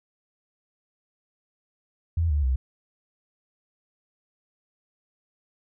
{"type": "tone with pitch steps", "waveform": "sine", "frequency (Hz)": [83.3, 73.36, 64.61], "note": ["E2", "D2", "C2"], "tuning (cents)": [19, -1, -21], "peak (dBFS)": -20, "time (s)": [2.17, 2.56], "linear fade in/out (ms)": 5, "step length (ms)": 130, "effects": []}